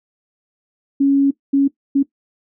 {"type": "tone bursts at uneven times", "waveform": "sine", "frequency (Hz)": 277.2, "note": "C#4", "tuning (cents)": 0, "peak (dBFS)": -10, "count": 3, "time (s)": [[1, 1.31], [1.53, 1.68], [1.95, 2.03]], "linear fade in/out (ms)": 10, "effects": ["noise-tail reverb RT60 0.1 s tail -17 dB re dry"]}